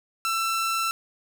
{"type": "tone", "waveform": "sawtooth", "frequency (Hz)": 1338, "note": "E6", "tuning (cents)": 25, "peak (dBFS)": -20, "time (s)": [0.25, 0.91], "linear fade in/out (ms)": 0, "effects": []}